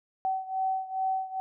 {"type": "beating tone pair", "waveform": "sine", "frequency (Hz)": [760, 762.4], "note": ["F#5", "G5"], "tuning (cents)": [46, -48], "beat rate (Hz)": 2.4, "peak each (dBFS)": [-29, -32], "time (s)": [0.25, 1.4], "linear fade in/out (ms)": 0, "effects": []}